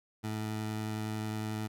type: tone with vibrato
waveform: 20% pulse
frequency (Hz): 108.3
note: A2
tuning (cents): -27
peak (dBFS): -29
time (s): 0.23-1.68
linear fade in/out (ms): 20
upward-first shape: sine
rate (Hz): 11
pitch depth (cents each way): 9
effects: none